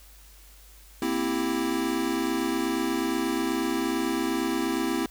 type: chord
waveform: square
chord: C dominant seventh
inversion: third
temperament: equal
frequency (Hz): 233.1 / 261.6 / 329.6 / 392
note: Bb3 / C4 / E4 / G4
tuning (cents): 0 / 0 / 0 / 0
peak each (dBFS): -35 / -30 / -29 / -34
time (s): 1.02-5.06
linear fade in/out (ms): 2
effects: added 50 Hz sine -50 dBFS peak until 5.1 s + white hiss -54 dBFS RMS until 5.1 s